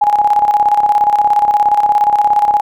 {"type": "tone with tremolo", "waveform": "sine", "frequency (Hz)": 830.6, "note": "G#5", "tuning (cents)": 0, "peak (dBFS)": -6, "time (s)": [0.01, 2.61], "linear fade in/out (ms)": 10, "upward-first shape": "square", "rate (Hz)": 17, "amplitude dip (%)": 60, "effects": []}